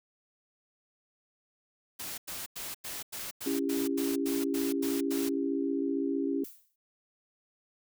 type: noise bursts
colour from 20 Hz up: white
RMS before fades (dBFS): -39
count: 12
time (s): 1.99-5.293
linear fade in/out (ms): 10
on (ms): 190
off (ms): 93
type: chord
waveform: sine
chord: C# diminished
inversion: none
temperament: just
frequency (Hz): 277.2 / 332.6 / 399.1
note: C#4 / E4 / G4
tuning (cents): 0 / +16 / +31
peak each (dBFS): -30 / -34 / -34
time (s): 3.46-6.44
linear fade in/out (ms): 5
type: noise with exponential decay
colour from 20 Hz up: violet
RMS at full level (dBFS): -42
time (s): 6.44-6.76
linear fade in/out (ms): 5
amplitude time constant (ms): 69
effects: none